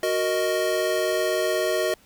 square chord, D# minor, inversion first, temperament equal, 370 / 466.2 / 622.3 Hz, F#4 / A#4 / D#5, 0 / 0 / 0 cents, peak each -27 / -29 / -25 dBFS, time 0.03-1.94 s, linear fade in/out 2 ms, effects pink hiss -56 dBFS RMS until 2.05 s

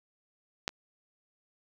clicks, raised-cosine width 0.2 ms, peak -11 / -30 dBFS, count 2, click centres 0.679 / 0.691 s, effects none

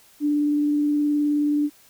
sine tone with vibrato, 294.1 Hz, D4, 3 cents sharp, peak -18 dBFS, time 0.2-1.7 s, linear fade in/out 50 ms, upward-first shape sine, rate 19 Hz, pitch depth 11 cents each way, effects white hiss -54 dBFS RMS until 1.89 s

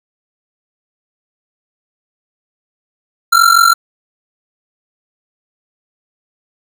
square ring-modulated tone, 1366 Hz, F6, 39 cents flat, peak -4 dBFS, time 3.32-3.74 s, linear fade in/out 10 ms, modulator 22.9 Hz, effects none

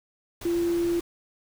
sine tone in noise, 342.2 Hz, F4, 35 cents flat, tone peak -22 dBFS, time 0.45-1 s, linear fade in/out 5 ms, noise pink, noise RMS -40 dBFS, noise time 0.41-1.01 s, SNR +15 dB, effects none

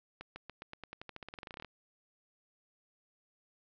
accelerating click train, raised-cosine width 0.3 ms, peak -28 dBFS, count 22, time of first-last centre 0.21-1.647 s, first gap 150 ms, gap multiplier 0.91, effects low-pass 5000 Hz 12 dB/octave

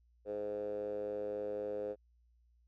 10% pulse tone with band-pass filter, 103.83 Hz, G#2, in tune, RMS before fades -39 dBFS, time 0.25-1.96 s, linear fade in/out 50 ms, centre 480 Hz, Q 9.8, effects added 59 Hz sine -66 dBFS peak until 2.67 s

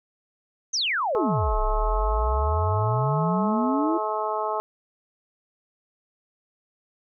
sine exponential two-way sweep, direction down then up, 6520 to 30.99 to 344.9 Hz, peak -22 dBFS, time 0.73-3.98 s, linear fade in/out 10 ms, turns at 1.6 s
harmonic tone, 214.8 Hz, A3, 41 cents flat, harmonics 2 / 3 / 4 / 5 / 6, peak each -31 / -30 / -29 / -30 / -33 dBFS, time 1.15-4.6 s, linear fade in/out 0 ms
effects none

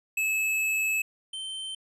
square tone pair in turn, 2598 / 3104 Hz, E7 / G7, -26 / -18 cents, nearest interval minor third, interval 308 cents, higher second, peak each -25 / -34 dBFS, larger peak first, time 0.17-1.02 / 1.33-1.75 s, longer first, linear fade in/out 5 ms, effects resampled to 32000 Hz

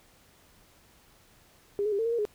sine tone with pitch steps, 405.5 / 426.1 / 399.3 / 450.9 / 462.7 / 470.4 / 418 Hz, G#4 / G#4 / G4 / A4 / A#4 / A#4 / G#4, -41 / +44 / +32 / +42 / -13 / +16 / +11 cents, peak -25 dBFS, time 1.79-2.252 s, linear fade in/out 0 ms, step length 66 ms, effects pink hiss -60 dBFS RMS until 2.34 s

